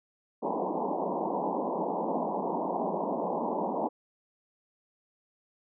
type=band-pass noise; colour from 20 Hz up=white; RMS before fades=-31 dBFS; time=0.42-3.89 s; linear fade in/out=20 ms; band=170 to 1000 Hz; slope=96 dB/octave; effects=none